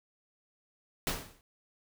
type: noise with exponential decay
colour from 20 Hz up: pink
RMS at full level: -28 dBFS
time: 1.07-1.41 s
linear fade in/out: 1 ms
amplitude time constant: 72 ms
effects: none